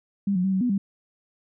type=tone with pitch steps; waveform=sine; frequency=199.1 / 181 / 192 / 188.9 / 246.7 / 197.3 Hz; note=G3 / F#3 / G3 / F#3 / B3 / G3; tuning=+27 / -38 / -36 / +36 / -2 / +11 cents; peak=-20 dBFS; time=0.27-0.78 s; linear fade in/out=5 ms; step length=85 ms; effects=none